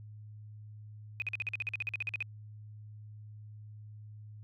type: tone bursts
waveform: sine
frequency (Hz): 2504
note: D#7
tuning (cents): +10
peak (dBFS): -31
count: 16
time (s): 1.2-2.225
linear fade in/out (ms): 0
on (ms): 20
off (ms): 47
effects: added 106 Hz sine -46 dBFS peak until 4.43 s